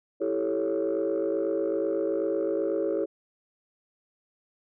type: chord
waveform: sine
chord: A dominant seventh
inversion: second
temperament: equal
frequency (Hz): 329.6 / 392 / 440 / 554.4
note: E4 / G4 / A4 / C#5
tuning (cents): 0 / 0 / 0 / 0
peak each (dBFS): -29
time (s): 0.2-3.06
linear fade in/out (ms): 20
effects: tanh soft clip ceiling -19 dBFS